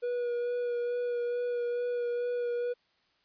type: tone with vibrato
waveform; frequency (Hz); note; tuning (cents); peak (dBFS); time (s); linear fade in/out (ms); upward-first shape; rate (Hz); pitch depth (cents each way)
triangle; 483.6; B4; -36; -27; 0.02-2.74; 20; sine; 2.3; 16
effects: white hiss -70 dBFS RMS until 3.24 s + resampled to 11025 Hz